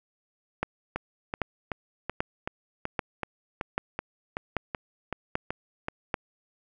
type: two click trains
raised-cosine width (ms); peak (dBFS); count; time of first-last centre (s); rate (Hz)
0.5; -11 / -15; 8 / 14; 0.63-6.142 / 0.96-5.884; 1.27 / 2.64
effects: none